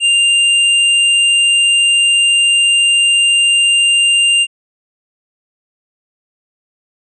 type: tone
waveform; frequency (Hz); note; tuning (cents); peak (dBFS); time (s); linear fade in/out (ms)
square; 2794; F7; 0; -9; 0-4.47; 50
effects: resampled to 24000 Hz